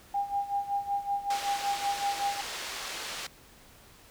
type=tone with tremolo; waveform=sine; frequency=804 Hz; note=G5; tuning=44 cents sharp; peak=-25 dBFS; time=0.14-2.41 s; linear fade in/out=5 ms; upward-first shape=sine; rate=5.3 Hz; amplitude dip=80%
type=band-pass noise; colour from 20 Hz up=white; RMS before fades=-38 dBFS; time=1.3-3.27 s; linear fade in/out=5 ms; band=390 to 5100 Hz; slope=12 dB/octave
effects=pink hiss -55 dBFS RMS until 4.1 s